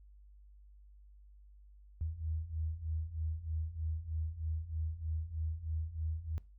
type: beating tone pair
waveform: sine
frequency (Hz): 77.78 / 80.98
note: D#2 / E2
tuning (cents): 0 / -30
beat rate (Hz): 3.2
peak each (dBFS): -40 / -37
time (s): 2.01-6.38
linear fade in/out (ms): 0
effects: noise-tail reverb RT60 0.3 s tail -21 dB re dry + added 50 Hz sine -55 dBFS peak until 6.58 s